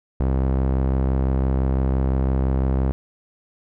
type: tone with low-pass filter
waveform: sawtooth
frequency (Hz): 65.9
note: C2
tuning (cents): +13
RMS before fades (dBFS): -20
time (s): 0.2-2.92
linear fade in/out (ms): 0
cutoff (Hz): 860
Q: 0.6
effects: none